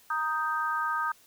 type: chord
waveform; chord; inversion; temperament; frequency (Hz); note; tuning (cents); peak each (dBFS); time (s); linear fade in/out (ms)
sine; Eb major; second; equal; 932.3 / 1244.5 / 1568; Bb5 / Eb6 / G6; 0 / 0 / 0; -33 / -29 / -32; 0.1-1.12; 5
effects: white hiss -59 dBFS RMS until 1.26 s